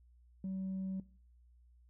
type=tone with tanh clipping; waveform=triangle; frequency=190 Hz; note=F#3; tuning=46 cents sharp; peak=-37 dBFS; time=0.44-1 s; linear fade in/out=2 ms; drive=6 dB; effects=noise-tail reverb RT60 0.5 s tail -20 dB re dry + added 60 Hz sine -61 dBFS peak until 1.89 s